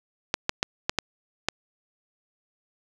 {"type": "clicks", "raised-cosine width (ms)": 0.2, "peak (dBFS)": -5, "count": 6, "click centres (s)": [0.341, 0.494, 0.629, 0.895, 0.987, 1.486], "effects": []}